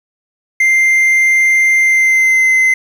triangle tone with pitch glide, 2093 to 2059 Hz, C7 to C7, 0 to -28 cents, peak -6 dBFS, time 0.6-2.74 s, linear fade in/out 5 ms, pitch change -28 cents, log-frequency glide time 1.79-2.54 s, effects 7-bit

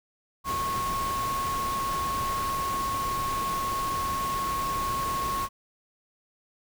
sine tone in noise, 1094 Hz, C#6, 23 cents flat, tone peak -27 dBFS, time 0.44-5.49 s, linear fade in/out 50 ms, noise pink, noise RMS -35 dBFS, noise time 0.44-5.49 s, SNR +5 dB, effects none

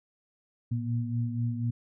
sine tone cluster, 115.9 / 120 / 239.1 Hz, A#2 / B2 / A#3, -10 / -49 / +44 cents, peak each -29 / -35 / -34 dBFS, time 0.71-1.71 s, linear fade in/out 10 ms, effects none

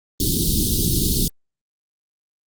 pink band-stop noise, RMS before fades -19 dBFS, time 0.2-1.28 s, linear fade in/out 2 ms, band 380 to 3500 Hz, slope 48 dB/octave, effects Opus 32 kbps

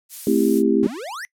violet noise, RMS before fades -30 dBFS, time 0.09-0.63 s, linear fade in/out 50 ms
sine chord, A minor seventh, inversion none, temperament just, 220 / 264 / 330 / 396 Hz, A3 / C4 / E4 / G4, 0 / +16 / +2 / +18 cents, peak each -20 dBFS, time 0.27-0.87 s, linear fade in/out 2 ms
square exponential sweep, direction up, 146.83 to 2061 Hz, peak -30 dBFS, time 0.83-1.25 s, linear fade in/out 0 ms
effects noise-tail reverb RT60 0.1 s tail -23 dB re dry + low-pass 12000 Hz 12 dB/octave

